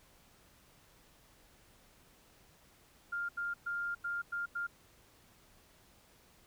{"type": "tone bursts at uneven times", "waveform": "sine", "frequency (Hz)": 1401, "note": "F6", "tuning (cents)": 5, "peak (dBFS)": -34, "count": 6, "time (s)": [[3.12, 3.29], [3.37, 3.54], [3.66, 3.95], [4.04, 4.22], [4.32, 4.46], [4.55, 4.67]], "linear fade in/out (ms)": 10, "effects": ["pink hiss -64 dBFS RMS until 6.46 s"]}